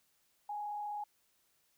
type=tone with frequency modulation; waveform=sine; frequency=830.6 Hz; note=G#5; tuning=in tune; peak=-37 dBFS; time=0.49-1.04 s; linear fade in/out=5 ms; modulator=35.1 Hz; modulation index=0.43; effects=white hiss -74 dBFS RMS until 1.77 s